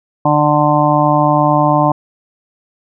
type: harmonic tone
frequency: 148.9 Hz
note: D3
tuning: 24 cents sharp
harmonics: 1 / 2 / 4 / 5 / 6 / 7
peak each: -16 / -16 / -16 / -16 / -16 / -16 dBFS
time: 0.25-1.92 s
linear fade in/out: 5 ms
effects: none